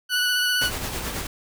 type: tone with vibrato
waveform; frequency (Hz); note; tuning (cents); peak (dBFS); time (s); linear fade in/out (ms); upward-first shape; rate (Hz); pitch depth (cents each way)
20% pulse; 1480; F#6; 0; -15; 0.09-0.71; 50; square; 15; 12
type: noise with tremolo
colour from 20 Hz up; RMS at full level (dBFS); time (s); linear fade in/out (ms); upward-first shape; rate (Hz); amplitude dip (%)
pink; -28; 0.61-1.27; 5; sine; 9.2; 40
effects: none